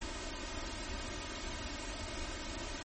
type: noise with comb filter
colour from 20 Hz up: pink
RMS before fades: -41 dBFS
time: 0.01-2.83 s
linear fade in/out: 10 ms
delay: 3.2 ms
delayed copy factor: +0.9
effects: MP3 32 kbps

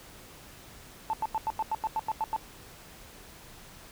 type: tone bursts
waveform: sine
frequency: 880 Hz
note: A5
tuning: in tune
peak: -25 dBFS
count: 11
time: 1.1-2.363 s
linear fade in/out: 0 ms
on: 33 ms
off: 90 ms
effects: tanh soft clip ceiling -21 dBFS + pink hiss -50 dBFS RMS until 3.91 s

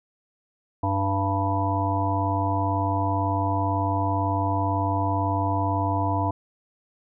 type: harmonic tone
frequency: 98 Hz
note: G2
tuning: in tune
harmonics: 1 / 3 / 5 / 7 / 9 / 10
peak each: -25 / -29 / -37 / -29 / -30 / -28 dBFS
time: 0.83-6.31 s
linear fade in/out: 5 ms
effects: none

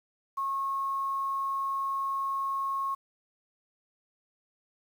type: tone with quantisation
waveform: sine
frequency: 1090 Hz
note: C#6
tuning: 29 cents flat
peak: -28 dBFS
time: 0.37-2.95 s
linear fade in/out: 10 ms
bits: 9
effects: none

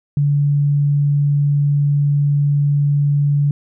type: tone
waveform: sine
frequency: 144 Hz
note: D3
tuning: 34 cents flat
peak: -12 dBFS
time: 0.17-3.51 s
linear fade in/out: 2 ms
effects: none

